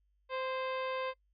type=harmonic tone with a mistuned harmonic; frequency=520 Hz; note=C5; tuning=11 cents flat; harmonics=1 / 2 / 3 / 4 / 5 / 6 / 7 / 8 / 9; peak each=-36 / -39 / -47 / -47 / -47 / -52 / -52 / -63 / -58 dBFS; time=0.29-1.14 s; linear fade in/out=50 ms; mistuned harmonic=3; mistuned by=+33 cents; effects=noise-tail reverb RT60 0.1 s tail -22 dB re dry + added 50 Hz sine -70 dBFS peak until 1.33 s